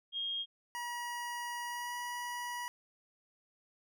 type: tone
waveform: sine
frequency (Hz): 3243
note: G#7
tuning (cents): -42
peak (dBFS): -34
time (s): 0.12-0.46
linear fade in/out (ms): 50
type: tone with pitch glide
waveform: 25% pulse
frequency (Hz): 960 to 968.9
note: B5 to B5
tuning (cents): -49 to -33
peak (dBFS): -34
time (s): 0.75-2.68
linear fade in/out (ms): 0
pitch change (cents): +16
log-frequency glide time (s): 1.65-1.95
effects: none